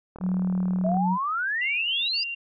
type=click train; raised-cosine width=1 ms; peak=-26 dBFS; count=32; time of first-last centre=0.16-0.969 s; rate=38.3 Hz
type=tone; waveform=sine; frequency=183.6 Hz; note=F#3; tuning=13 cents flat; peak=-22 dBFS; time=0.2-1.18 s; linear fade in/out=50 ms
type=exponential sweep; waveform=sine; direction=up; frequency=624 to 4978 Hz; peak=-24 dBFS; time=0.84-2.24 s; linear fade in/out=10 ms
type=tone bursts; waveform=sine; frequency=2770 Hz; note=F7; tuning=15 cents flat; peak=-29 dBFS; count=3; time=1.61-2.35 s; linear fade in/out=10 ms; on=220 ms; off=40 ms
effects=none